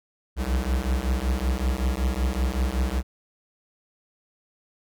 square beating tone pair, 61.1 / 66.4 Hz, B1 / C2, -18 / +26 cents, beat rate 5.3 Hz, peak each -26 dBFS, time 0.36-3.03 s, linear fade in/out 50 ms, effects none

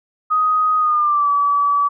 sine tone with pitch glide, 1251 to 1147.2 Hz, D#6 to D6, +9 to -41 cents, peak -13 dBFS, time 0.3-1.89 s, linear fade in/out 20 ms, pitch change -150 cents, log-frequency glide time 0.78-1.3 s, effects none

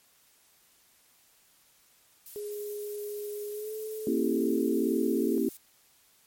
violet noise, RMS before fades -44 dBFS, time 2.26-5.57 s, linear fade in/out 2 ms
sine tone with pitch glide, 415.3 to 433.9 Hz, G#4 to A4, 0 to -24 cents, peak -34 dBFS, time 2.36-5.38 s, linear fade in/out 0 ms, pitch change +76 cents, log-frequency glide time 3.51-3.73 s
sine chord, A# diminished seventh, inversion none, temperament equal with one note detuned, 233.1 / 272.3 / 329.6 / 392 Hz, A#3 / C#4 / E4 / G4, 0 / -31 / 0 / 0 cents, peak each -30 dBFS, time 4.07-5.49 s, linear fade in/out 2 ms
effects white hiss -63 dBFS RMS until 6.26 s + MP3 64 kbps

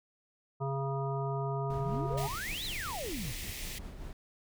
harmonic tone, 136.9 Hz, C#3, 21 cents flat, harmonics 1 / 3 / 5 / 7 / 9, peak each -33 / -38 / -40 / -41 / -43 dBFS, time 0.6-2.28 s, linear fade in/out 20 ms
brown noise with tremolo, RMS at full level -41 dBFS, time 1.7-4.13 s, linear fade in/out 2 ms, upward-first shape sine, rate 5.2 Hz, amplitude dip 40%
sine exponential two-way sweep, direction up then down, 112 to 4186 to 112 Hz, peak -37 dBFS, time 1.77-3.32 s, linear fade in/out 5 ms, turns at 2.65 s
pink high-pass noise, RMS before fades -43 dBFS, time 2.17-3.79 s, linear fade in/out 10 ms, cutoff 1800 Hz, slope 96 dB/octave
effects none

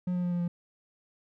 triangle tone with pitch steps, 180 / 178.34 / 176.7 / 175.08 / 173.47 Hz, F#3 / F3 / F3 / F3 / F3, -47 / +37 / +21 / +5 / -11 cents, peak -25 dBFS, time 0.07-0.48 s, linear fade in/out 5 ms, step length 82 ms, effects none

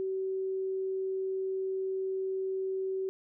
sine tone, 381 Hz, G4, 49 cents flat, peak -30 dBFS, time 0-3.09 s, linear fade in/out 0 ms, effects none

